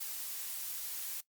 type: noise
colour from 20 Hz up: blue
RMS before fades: -40 dBFS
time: 0-1.21 s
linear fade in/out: 10 ms
effects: noise-tail reverb RT60 0.1 s tail -19 dB re dry + Opus 48 kbps